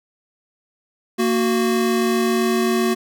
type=tone pair together; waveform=square; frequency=230.8 / 368.8 Hz; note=A#3 / F#4; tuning=-17 / -6 cents; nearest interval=minor sixth; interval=811 cents; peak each=-20 dBFS; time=1.18-2.95 s; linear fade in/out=20 ms; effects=none